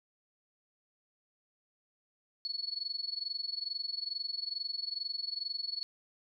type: tone with amplitude modulation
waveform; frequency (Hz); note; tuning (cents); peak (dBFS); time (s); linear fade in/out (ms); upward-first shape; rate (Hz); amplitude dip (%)
sine; 4400; C#8; -14; -31; 2.45-5.83; 0; sine; 22.3; 90
effects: none